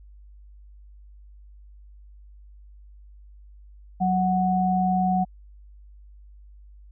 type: tone pair together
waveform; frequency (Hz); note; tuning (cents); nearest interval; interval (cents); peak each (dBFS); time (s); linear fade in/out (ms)
sine; 185.23 / 740; F#3 / F#5; +2 / 0; 2 octaves; 2398; -22; 4-5.25; 20
effects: added 50 Hz sine -45 dBFS peak until 6.91 s